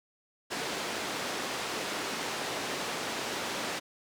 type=band-pass noise; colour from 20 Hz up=pink; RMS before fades=-35 dBFS; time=0.5-3.8 s; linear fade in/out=20 ms; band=290 to 6600 Hz; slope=12 dB/octave; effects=none